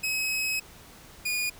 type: tone pair in turn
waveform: sawtooth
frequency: 2555 / 2446 Hz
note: D#7 / D#7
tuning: +45 / -30 cents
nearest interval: minor second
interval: 75 cents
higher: first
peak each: -23 dBFS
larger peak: neither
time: 0.03-0.6 / 1.25-1.5 s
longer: first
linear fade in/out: 10 ms
effects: pink hiss -50 dBFS RMS until 1.59 s